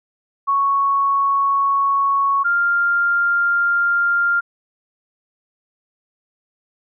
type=tone pair in turn; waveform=sine; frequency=1108.7 / 1396.9 Hz; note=C#6 / F6; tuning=0 / 0 cents; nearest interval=major third; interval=400 cents; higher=second; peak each=-14 dBFS; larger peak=neither; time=0.47-2.44 / 2.44-4.41 s; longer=neither; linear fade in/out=20 ms; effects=none